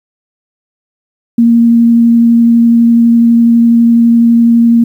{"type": "tone with vibrato", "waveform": "sine", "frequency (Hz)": 233.1, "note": "A#3", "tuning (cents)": 0, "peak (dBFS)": -3, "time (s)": [1.38, 4.84], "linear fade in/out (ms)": 5, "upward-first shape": "sine", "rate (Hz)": 12, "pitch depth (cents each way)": 9, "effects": ["7-bit"]}